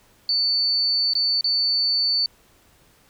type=tone with dropouts; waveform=sine; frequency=4500 Hz; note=C#8; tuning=25 cents sharp; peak=-18 dBFS; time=0.29-2.26 s; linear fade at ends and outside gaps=1 ms; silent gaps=1.135-1.152 / 1.41-1.443 s; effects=pink hiss -57 dBFS RMS until 3.09 s